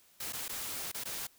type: noise with dropouts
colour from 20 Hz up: white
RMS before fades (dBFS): -39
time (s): 0.2-1.27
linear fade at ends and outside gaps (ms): 5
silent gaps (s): 0.325-0.332 / 0.482-0.493 / 0.917-0.944 / 1.038-1.054
effects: white hiss -64 dBFS RMS until 1.38 s